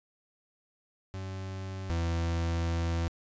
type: tone pair in turn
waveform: 40% pulse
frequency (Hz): 95.3 / 83.9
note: G2 / E2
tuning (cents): -48 / +31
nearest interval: major second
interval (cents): 221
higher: first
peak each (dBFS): -35 / -27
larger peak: second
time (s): 1.14-1.9 / 1.9-3.08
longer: second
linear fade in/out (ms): 0
effects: resampled to 16000 Hz